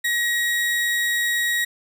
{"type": "tone", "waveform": "35% pulse", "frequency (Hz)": 1899, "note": "A#6", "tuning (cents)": 32, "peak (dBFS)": -18, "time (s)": [0.04, 1.65], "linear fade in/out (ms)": 10, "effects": []}